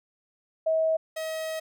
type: tone pair in turn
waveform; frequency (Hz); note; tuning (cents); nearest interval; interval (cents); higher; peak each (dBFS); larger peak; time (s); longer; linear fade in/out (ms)
sine / 45% pulse; 641 / 636.9; E5 / D#5; -49 / +40; unison; 11; first; -21 / -30; first; 0.66-0.97 / 1.16-1.6; second; 10
effects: none